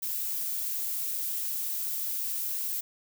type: noise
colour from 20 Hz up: violet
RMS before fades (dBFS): -32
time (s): 0.02-2.81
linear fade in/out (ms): 10
effects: none